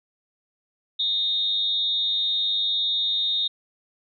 sine tone with amplitude modulation, 3700 Hz, A#7, 14 cents flat, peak -18 dBFS, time 0.99-3.48 s, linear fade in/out 10 ms, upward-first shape sine, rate 299 Hz, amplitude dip 65%, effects none

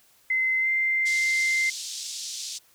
sine tone with pitch glide, 2058 to 2086 Hz, C7 to C7, -29 to -6 cents, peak -21 dBFS, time 0.3-1.7 s, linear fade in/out 5 ms, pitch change +23 cents, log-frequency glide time 0.59-0.69 s
white band-pass noise, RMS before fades -35 dBFS, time 1.05-2.59 s, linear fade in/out 20 ms, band 3700 to 7100 Hz, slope 24 dB/octave
effects white hiss -60 dBFS RMS until 2.74 s

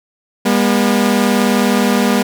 sawtooth tone pair together, 202.2 / 241.5 Hz, G#3 / B3, -46 / -39 cents, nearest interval minor third, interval 307 cents, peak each -10 dBFS, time 0.45-2.23 s, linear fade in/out 10 ms, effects none

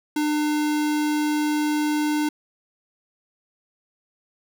square tone, 300 Hz, D4, 37 cents sharp, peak -21 dBFS, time 0.16-2.29 s, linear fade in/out 5 ms, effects none

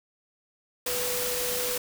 sine tone in noise, 493.9 Hz, B4, in tune, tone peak -32 dBFS, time 0.86-1.78 s, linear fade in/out 5 ms, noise white, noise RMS -30 dBFS, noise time 0.86-1.78 s, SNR -5 dB, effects none

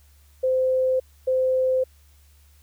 sine tone pair in turn, 517 / 517 Hz, C5 / C5, -21 / -21 cents, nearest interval unison, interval 0 cents, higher neither, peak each -18 dBFS, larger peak neither, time 0.43-1 / 1.27-1.84 s, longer neither, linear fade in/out 10 ms, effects added 72 Hz sine -52 dBFS peak until 2.62 s + white hiss -61 dBFS RMS until 2.62 s

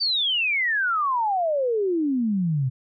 sine exponential sweep, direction down, 4699 to 124 Hz, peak -20 dBFS, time 0-2.7 s, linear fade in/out 20 ms, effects none

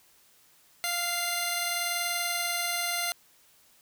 10% pulse tone pair together, 698.5 / 2075 Hz, F5 / C7, 0 / -15 cents, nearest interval octave + perfect fifth, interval 1885 cents, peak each -22 dBFS, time 0.84-3.12 s, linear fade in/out 0 ms, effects white hiss -61 dBFS RMS until 3.81 s

